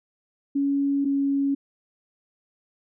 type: tone pair in turn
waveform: sine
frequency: 279.8 / 277.9 Hz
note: C#4 / C#4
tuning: +16 / +4 cents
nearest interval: unison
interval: 12 cents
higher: first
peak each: -20 dBFS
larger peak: neither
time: 0.55-1.05 / 1.05-1.55 s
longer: neither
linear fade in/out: 10 ms
effects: none